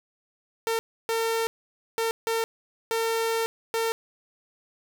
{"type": "tone bursts at uneven times", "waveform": "sawtooth", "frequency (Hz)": 453.8, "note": "A#4", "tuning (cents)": -47, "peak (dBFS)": -20, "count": 6, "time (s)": [[0.67, 0.79], [1.09, 1.47], [1.98, 2.11], [2.27, 2.44], [2.91, 3.46], [3.74, 3.92]], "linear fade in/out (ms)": 0, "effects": []}